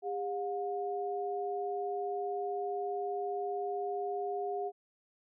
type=tone pair together; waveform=sine; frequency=403.2 / 718.4 Hz; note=G4 / F5; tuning=+49 / +49 cents; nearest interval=minor seventh; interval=1000 cents; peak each=-35 / -36 dBFS; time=0.02-4.72 s; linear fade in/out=50 ms; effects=none